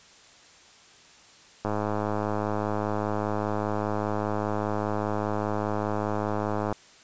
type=click train; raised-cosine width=1 ms; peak=-14 dBFS; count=534; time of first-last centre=1.65-6.726 s; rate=105 Hz; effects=white hiss -53 dBFS RMS until 7.03 s + resampled to 16000 Hz

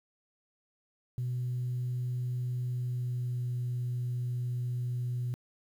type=tone with pitch glide; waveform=sine; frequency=124.2 to 122.92 Hz; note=B2 to B2; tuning=+10 to -8 cents; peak=-29 dBFS; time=1.18-5.34 s; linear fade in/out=0 ms; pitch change=-18 cents; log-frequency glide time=2.64-3.47 s; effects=tanh soft clip ceiling -27 dBFS + 10-bit

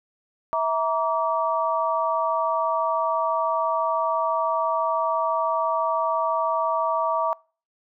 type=tone cluster; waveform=sine; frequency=652 / 940 / 1154 Hz; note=E5 / A#5 / D6; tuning=-19 / +14 / -31 cents; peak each=-25 dBFS; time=0.53-7.33 s; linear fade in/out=0 ms; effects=noise-tail reverb RT60 0.4 s tail -25 dB re dry

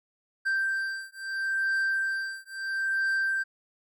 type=beating tone pair; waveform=triangle; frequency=1568 / 1568.75 Hz; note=G6 / G6; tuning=0 / +1 cents; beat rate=0.75 Hz; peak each=-28 / -28 dBFS; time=0.45-3.44 s; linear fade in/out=20 ms; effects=none

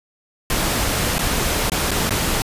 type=noise with dropouts; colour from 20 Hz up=pink; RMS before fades=-20 dBFS; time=0.5-2.42 s; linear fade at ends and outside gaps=1 ms; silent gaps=1.183-1.191 / 1.698-1.719 / 1.908-1.915 / 2.094-2.107 s; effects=resampled to 32000 Hz

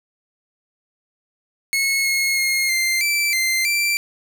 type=tone with pitch steps; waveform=sawtooth; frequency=2184 / 2166 / 2145 / 2091 / 2332 / 2083 / 2349 Hz; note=C#7 / C#7 / C7 / C7 / D7 / C7 / D7; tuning=-26 / -41 / +42 / -2 / -13 / -8 / 0 cents; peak=-14 dBFS; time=1.73-3.97 s; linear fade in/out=0 ms; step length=320 ms; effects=none

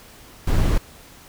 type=noise; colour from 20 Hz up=brown; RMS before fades=-17 dBFS; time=0.47-0.78 s; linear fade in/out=5 ms; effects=pink hiss -46 dBFS RMS until 1.28 s

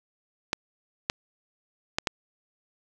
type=clicks; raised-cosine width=0.2 ms; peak=-7 dBFS; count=4; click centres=0.531 / 1.099 / 1.985 / 2.072 s; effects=none

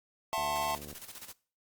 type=chord; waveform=square; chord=F# half-diminished seventh; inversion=third; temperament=just; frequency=666 / 740 / 888 / 1065.6 Hz; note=E5 / F#5 / A5 / C6; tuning=+18 / 0 / +16 / +31 cents; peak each=-37 / -40 / -35 / -36 dBFS; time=0.33-0.75 s; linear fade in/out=0 ms
type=click train; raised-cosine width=2 ms; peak=-34 dBFS; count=41; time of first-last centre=0.38-0.928 s; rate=73 Hz
type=noise with tremolo; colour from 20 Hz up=white; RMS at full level=-45 dBFS; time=0.55-1.33 s; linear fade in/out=5 ms; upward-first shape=square; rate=15 Hz; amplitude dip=65%
effects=noise-tail reverb RT60 0.4 s tail -21 dB re dry + Opus 48 kbps

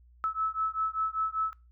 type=beating tone pair; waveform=sine; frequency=1300 / 1305.1 Hz; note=E6 / E6; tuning=-24 / -18 cents; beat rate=5.1 Hz; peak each=-31 dBFS; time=0.24-1.53 s; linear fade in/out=0 ms; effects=noise-tail reverb RT60 0.3 s tail -22 dB re dry + added 60 Hz sine -55 dBFS peak until 1.71 s

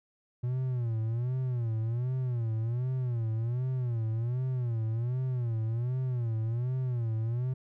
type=tone with vibrato; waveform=triangle; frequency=120 Hz; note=B2; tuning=49 cents flat; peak=-26 dBFS; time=0.43-7.54 s; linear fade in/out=10 ms; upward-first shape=sine; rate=1.3 Hz; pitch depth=140 cents each way; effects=none

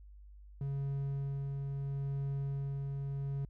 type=tone with tremolo; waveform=triangle; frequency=138.59 Hz; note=C#3; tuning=in tune; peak=-31 dBFS; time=0.61-3.45 s; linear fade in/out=2 ms; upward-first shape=sine; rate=0.75 Hz; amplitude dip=25%; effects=added 50 Hz sine -51 dBFS peak until 3.49 s

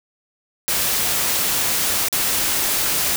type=noise with dropouts; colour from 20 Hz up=white; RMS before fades=-20 dBFS; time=0.68-3.16 s; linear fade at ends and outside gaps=0 ms; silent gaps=2.085-2.127 s; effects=none

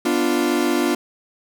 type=chord; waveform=40% pulse; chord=B diminished; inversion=none; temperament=equal; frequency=246.9 / 293.7 / 349.2 Hz; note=B3 / D4 / F4; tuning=0 / 0 / 0 cents; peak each=-22 / -21 / -20 dBFS; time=0.05-0.95 s; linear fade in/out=5 ms; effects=none

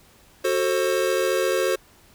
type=chord; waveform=square; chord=F# diminished; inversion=none; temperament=just; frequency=370 / 444 / 532.8 Hz; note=F#4 / A4 / C5; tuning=0 / +16 / +31 cents; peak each=-25 / -27 / -24 dBFS; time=0.44-1.76 s; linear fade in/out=10 ms; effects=pink hiss -54 dBFS RMS until 2.14 s

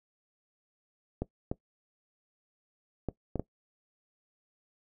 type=clicks; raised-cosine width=2 ms; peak=-18 dBFS; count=5; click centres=1.22 / 1.515 / 3.087 / 3.357 / 3.396 s; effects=noise-tail reverb RT60 0.1 s tail -19 dB re dry

